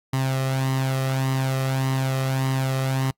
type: tone with flanger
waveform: sawtooth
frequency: 132.8 Hz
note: C3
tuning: 26 cents sharp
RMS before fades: -23 dBFS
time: 0.13-3.11 s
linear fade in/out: 5 ms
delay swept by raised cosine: 1 to 1.6 ms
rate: 1.7 Hz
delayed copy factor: +0.6
effects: noise-tail reverb RT60 0.1 s tail -26 dB re dry + AAC 64 kbps